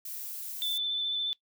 violet noise, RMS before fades -39 dBFS, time 0.05-0.78 s, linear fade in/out 5 ms
sine tone with vibrato, 3520 Hz, A7, in tune, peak -28 dBFS, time 0.62-1.33 s, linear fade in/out 0 ms, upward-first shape square, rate 14 Hz, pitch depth 15 cents each way
effects noise-tail reverb RT60 0.1 s tail -19 dB re dry

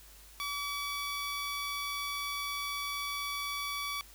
15% pulse tone, 1144 Hz, D6, 46 cents flat, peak -28 dBFS, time 0.4-4.01 s, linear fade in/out 0 ms, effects added 50 Hz sine -56 dBFS peak until 4.14 s + white hiss -56 dBFS RMS until 4.14 s

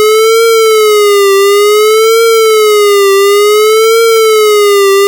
square tone with vibrato, 424.1 Hz, G#4, 36 cents sharp, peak -4 dBFS, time 0-5.07 s, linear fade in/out 0 ms, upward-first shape triangle, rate 0.56 Hz, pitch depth 140 cents each way, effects none

